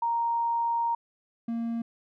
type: tone pair in turn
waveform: sine / triangle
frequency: 932.3 / 231.4 Hz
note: A#5 / A#3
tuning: 0 / -13 cents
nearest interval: 2 octaves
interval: 2413 cents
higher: first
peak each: -24 / -26 dBFS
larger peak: first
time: 0.02-0.95 / 1.48-1.82 s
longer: first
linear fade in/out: 5 ms
effects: none